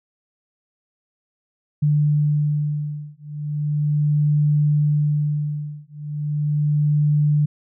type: beating tone pair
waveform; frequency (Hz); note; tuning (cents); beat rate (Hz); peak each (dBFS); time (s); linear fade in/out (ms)
sine; 148.3 / 148.67; D3 / D3; +17 / +22; 0.37; -20; 1.82-7.46; 10
effects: none